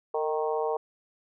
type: harmonic tone with a mistuned harmonic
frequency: 155.56 Hz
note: D#3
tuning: in tune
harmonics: 3 / 4 / 5 / 6 / 7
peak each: -28 / -33 / -33 / -35 / -38 dBFS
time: 0.14-0.77 s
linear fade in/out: 5 ms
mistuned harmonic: 3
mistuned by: -31 cents
effects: none